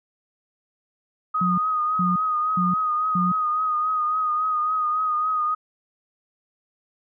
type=tone with vibrato; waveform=sine; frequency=1245 Hz; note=D#6; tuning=1 cent sharp; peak=-20 dBFS; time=1.34-5.55 s; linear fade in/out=10 ms; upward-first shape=triangle; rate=3.6 Hz; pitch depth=42 cents each way
type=tone bursts; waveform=sine; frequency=180.5 Hz; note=F#3; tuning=43 cents flat; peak=-21 dBFS; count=4; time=1.41-3.32 s; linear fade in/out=5 ms; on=170 ms; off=410 ms
effects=none